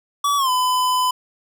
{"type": "tone with pitch glide", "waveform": "square", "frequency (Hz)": [1144, 1007.5], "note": ["D6", "B5"], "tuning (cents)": [-46, 34], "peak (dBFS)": -17, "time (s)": [0.24, 1.11], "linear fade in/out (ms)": 5, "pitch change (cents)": -220, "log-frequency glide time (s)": [0.37, 0.5], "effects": []}